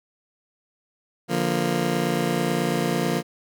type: chord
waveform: 20% pulse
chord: Bb major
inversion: first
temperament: just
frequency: 145.68 / 174.81 / 233.1 Hz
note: D3 / F3 / Bb3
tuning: -14 / +2 / 0 cents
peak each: -23 / -20 / -21 dBFS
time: 1.28-3.23 s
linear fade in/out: 50 ms
effects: none